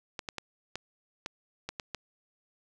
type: clicks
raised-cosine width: 0.2 ms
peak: -18 dBFS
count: 8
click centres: 0.192 / 0.288 / 0.383 / 0.756 / 1.261 / 1.69 / 1.798 / 1.947 s
effects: none